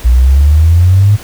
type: exponential sweep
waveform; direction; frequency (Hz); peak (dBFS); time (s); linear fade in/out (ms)
sine; up; 58.27 to 106.1; -3; 0.04-1.17; 20
effects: pink hiss -31 dBFS RMS until 1.23 s